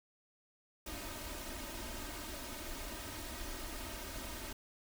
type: noise with comb filter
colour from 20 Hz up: pink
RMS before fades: -44 dBFS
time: 0.86-4.53 s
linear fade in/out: 5 ms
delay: 3.2 ms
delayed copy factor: +0.75
effects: none

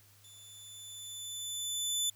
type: tone with level ramp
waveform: 20% pulse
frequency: 3506 Hz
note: A7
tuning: 7 cents flat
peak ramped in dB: -48 to -23 dBFS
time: 0.24-2.1 s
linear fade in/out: 5 ms
effects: added 101 Hz sine -63 dBFS peak until 2.15 s + white hiss -63 dBFS RMS until 2.15 s

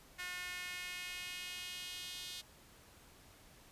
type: tone with high-pass filter sweep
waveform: sawtooth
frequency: 360 Hz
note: F#4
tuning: 47 cents flat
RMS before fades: -45 dBFS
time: 0.18-2.42 s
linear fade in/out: 20 ms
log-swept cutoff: 1800 to 3600 Hz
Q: 2.3
effects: pink hiss -61 dBFS RMS until 3.71 s + resampled to 32000 Hz

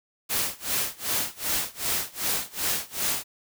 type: noise with tremolo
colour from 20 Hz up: white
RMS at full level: -25 dBFS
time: 0.29-3.24 s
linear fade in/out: 20 ms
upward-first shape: sine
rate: 2.6 Hz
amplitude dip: 95%
effects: none

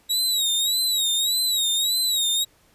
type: tone with vibrato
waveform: sawtooth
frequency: 3834 Hz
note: A#7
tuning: 48 cents sharp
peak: -17 dBFS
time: 0.09-2.45 s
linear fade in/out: 20 ms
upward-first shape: sine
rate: 1.7 Hz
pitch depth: 100 cents each way
effects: pink hiss -59 dBFS RMS until 2.74 s + resampled to 32000 Hz

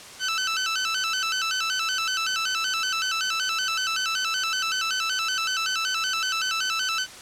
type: tone with vibrato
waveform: 15% pulse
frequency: 1416 Hz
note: F6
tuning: 23 cents sharp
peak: -17 dBFS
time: 0.19-7.07 s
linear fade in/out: 50 ms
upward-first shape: square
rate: 5.3 Hz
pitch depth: 120 cents each way
effects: white hiss -42 dBFS RMS until 7.21 s + low-pass 8000 Hz 12 dB/octave

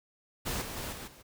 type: noise with level steps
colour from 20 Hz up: pink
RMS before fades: -34 / -40 / -38 / -43 / -54 dBFS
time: 0.45-1.23 s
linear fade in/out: 20 ms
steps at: 0.61 / 0.76 / 0.92 / 1.07 s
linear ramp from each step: 10 ms
effects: none

